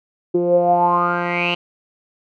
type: tone with low-pass filter sweep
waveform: 10% pulse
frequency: 174.61 Hz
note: F3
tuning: in tune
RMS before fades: -17 dBFS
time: 0.34-1.55 s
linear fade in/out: 10 ms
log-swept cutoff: 370 to 3000 Hz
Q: 8.7
effects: none